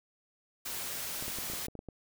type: noise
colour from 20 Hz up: white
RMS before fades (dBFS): -38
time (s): 0.65-1.67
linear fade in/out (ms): 10
type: clicks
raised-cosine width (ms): 2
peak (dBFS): -29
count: 9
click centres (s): 1.225 / 1.281 / 1.386 / 1.5 / 1.535 / 1.684 / 1.753 / 1.791 / 1.887
effects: none